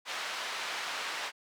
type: band-pass noise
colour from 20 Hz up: pink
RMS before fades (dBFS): -37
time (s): 0.05-1.32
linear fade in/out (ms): 50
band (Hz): 970 to 4500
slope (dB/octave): 12
effects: none